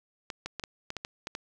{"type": "clicks", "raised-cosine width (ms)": 0.2, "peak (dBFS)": -18, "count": 9, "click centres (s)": [0.302, 0.46, 0.597, 0.638, 0.904, 0.967, 1.049, 1.271, 1.351], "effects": []}